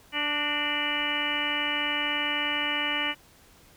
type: harmonic tone with a mistuned harmonic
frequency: 293.7 Hz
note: D4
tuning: in tune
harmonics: 1 / 2 / 3 / 4 / 5 / 6 / 7 / 8 / 9 / 10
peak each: -37 / -40 / -37 / -37 / -38 / -33 / -35 / -32 / -41 / -30 dBFS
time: 0.12-3.15 s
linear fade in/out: 50 ms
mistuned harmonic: 6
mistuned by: +48 cents
effects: pink hiss -56 dBFS RMS until 3.76 s